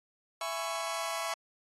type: chord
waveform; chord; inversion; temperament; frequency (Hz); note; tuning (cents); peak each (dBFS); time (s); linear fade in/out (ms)
sawtooth; C# minor seventh; first; just; 665.2 / 831.5 / 997.9 / 1108.7; E5 / G#5 / B5 / C#6; +16 / +2 / +18 / 0; -33 / -38 / -37 / -34; 0.41-1.34; 2
effects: AAC 32 kbps